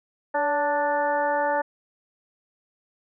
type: harmonic tone with a mistuned harmonic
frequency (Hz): 293.7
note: D4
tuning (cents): 0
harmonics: 1 / 2 / 3 / 4 / 5 / 6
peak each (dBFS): -36 / -25 / -24 / -36 / -32 / -32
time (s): 0.34-1.62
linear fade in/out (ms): 10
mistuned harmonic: 2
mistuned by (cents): -41
effects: none

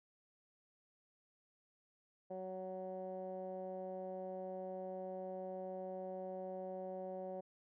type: tone with low-pass filter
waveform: 15% pulse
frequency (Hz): 186.5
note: F#3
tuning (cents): +14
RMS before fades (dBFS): -45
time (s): 2.3-7.41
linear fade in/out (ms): 10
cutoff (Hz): 640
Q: 4.5
effects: none

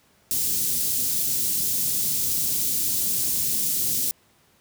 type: band-stop noise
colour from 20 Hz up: white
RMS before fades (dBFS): -24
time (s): 0.31-4.11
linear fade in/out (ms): 0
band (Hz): 250 to 5700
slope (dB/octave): 12
effects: pink hiss -60 dBFS RMS until 4.6 s + high-pass 80 Hz 12 dB/octave

